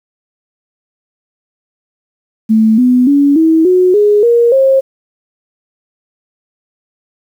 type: tone with pitch steps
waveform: sine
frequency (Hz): 220 / 249.8 / 283.7 / 322.1 / 365.7 / 415.3 / 471.6 / 535.5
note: A3 / B3 / C#4 / E4 / F#4 / G#4 / A#4 / C5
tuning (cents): 0 / +20 / +40 / -40 / -20 / 0 / +20 / +40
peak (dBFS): -5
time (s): 2.49-4.81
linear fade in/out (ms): 20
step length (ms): 290
effects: 7-bit

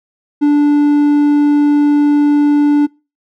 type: tone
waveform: triangle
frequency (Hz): 292.2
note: D4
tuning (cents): -9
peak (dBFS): -5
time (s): 0.41-2.87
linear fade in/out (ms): 20
effects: noise-tail reverb RT60 0.3 s tail -25 dB re dry

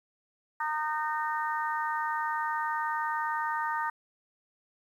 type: harmonic tone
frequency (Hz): 306.6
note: D#4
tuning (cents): -25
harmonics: 3 / 4 / 5 / 6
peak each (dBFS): -31 / -34 / -37 / -37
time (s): 0.6-3.9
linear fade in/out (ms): 5
effects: 10-bit

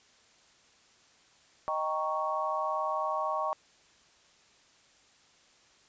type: chord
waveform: sine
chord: Eb dominant seventh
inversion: none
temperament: equal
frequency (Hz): 622.3 / 784 / 932.3 / 1108.7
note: Eb5 / G5 / Bb5 / Db6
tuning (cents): 0 / 0 / 0 / 0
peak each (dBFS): -34 / -36 / -36 / -32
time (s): 1.68-3.53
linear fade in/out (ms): 0
effects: white hiss -62 dBFS RMS until 5.88 s + resampled to 16000 Hz

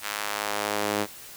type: tone with high-pass filter sweep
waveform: sawtooth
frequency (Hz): 103.83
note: G#2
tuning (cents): 0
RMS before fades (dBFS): -29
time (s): 0.01-1.07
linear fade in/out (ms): 50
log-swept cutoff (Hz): 1500 to 310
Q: 0.85
effects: white hiss -44 dBFS RMS until 1.36 s

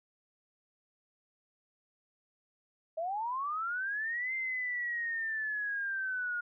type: linear two-way sweep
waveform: sine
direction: up then down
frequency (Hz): 625 to 2093 to 1425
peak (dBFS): -32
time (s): 2.97-6.41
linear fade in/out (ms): 10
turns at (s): 4.34
effects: none

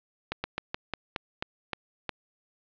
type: slowing click train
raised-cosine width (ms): 0.3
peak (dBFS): -14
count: 9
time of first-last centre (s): 0.32-2.093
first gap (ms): 120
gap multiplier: 1.17
effects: resampled to 11025 Hz + 8-bit

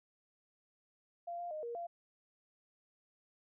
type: tone with pitch steps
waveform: sine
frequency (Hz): 690 / 698 / 616 / 471.7 / 688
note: F5 / F5 / D#5 / A#4 / F5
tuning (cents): -21 / -1 / -17 / +20 / -26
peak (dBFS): -39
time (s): 1.27-1.87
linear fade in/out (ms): 10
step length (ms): 120
effects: none

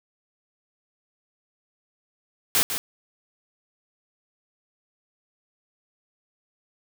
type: noise with echo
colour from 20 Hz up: white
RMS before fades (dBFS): -20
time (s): 2.55-2.63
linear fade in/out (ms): 0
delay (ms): 150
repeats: 1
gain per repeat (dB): -8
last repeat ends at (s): 2.78
effects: none

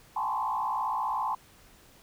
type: tone with frequency modulation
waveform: sine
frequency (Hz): 947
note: A#5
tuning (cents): +27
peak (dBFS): -27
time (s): 0.16-1.35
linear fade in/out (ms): 5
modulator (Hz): 57.6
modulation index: 2.5
effects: pink hiss -57 dBFS RMS until 2.02 s

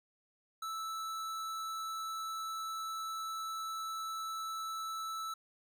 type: tone with hard clipping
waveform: sine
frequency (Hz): 1315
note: E6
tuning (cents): -5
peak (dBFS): -39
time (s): 0.62-5.34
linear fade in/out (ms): 5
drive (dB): 18
effects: none

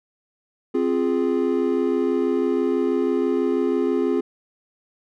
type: chord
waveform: triangle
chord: F minor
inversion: second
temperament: equal with one note detuned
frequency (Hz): 263 / 349.2 / 415.3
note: C4 / F4 / Ab4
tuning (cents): +9 / 0 / 0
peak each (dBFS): -21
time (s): 0.74-4.21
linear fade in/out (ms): 10
effects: none

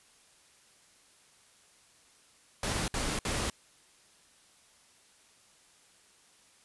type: noise bursts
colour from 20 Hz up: pink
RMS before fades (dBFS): -32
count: 3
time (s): 2.63-3.5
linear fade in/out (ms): 2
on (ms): 250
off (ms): 60
effects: white hiss -62 dBFS RMS until 6.64 s + resampled to 24000 Hz

